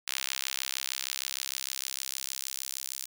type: tone with high-pass filter sweep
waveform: sawtooth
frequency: 66.5 Hz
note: C2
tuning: 29 cents sharp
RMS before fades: -36 dBFS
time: 0.07-3.06 s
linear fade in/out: 10 ms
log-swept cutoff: 2800 to 6500 Hz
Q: 0.85
effects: none